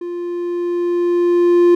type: tone with level ramp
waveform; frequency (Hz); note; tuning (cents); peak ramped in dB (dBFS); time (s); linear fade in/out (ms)
triangle; 349.2; F4; 0; -21 to -5; 0.01-1.75; 5
effects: none